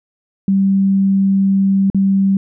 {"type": "tone with dropouts", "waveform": "sine", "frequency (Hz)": 194.7, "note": "G3", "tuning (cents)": -12, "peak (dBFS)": -10, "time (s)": [0.48, 2.37], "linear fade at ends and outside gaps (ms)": 2, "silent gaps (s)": [1.901, 1.946], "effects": []}